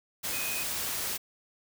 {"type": "tone in noise", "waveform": "sine", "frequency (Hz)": 2504, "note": "D#7", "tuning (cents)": 10, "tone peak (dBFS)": -36, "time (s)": [0.32, 0.64], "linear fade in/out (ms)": 20, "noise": "white", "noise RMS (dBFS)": -33, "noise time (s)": [0.23, 1.18], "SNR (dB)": -6, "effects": []}